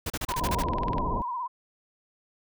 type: noise bursts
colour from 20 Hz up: pink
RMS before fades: -31 dBFS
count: 8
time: 0.06-0.626 s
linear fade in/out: 5 ms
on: 41 ms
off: 34 ms
type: click train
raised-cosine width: 0.3 ms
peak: -22 dBFS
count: 16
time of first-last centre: 0.24-0.983 s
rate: 20.2 Hz
type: tone with vibrato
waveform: sine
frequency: 987.8 Hz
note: B5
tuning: in tune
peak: -29 dBFS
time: 0.28-1.48 s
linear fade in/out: 20 ms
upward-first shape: sine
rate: 17 Hz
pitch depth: 88 cents each way
type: low-pass noise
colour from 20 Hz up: pink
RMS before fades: -30 dBFS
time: 0.41-1.22 s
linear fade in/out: 0 ms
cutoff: 840 Hz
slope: 48 dB/octave
effects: none